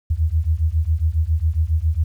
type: beating tone pair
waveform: sine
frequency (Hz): 76.2 / 83.5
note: D#2 / E2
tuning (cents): -36 / +23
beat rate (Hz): 7.3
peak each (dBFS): -19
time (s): 0.1-2.04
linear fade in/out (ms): 10
effects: 9-bit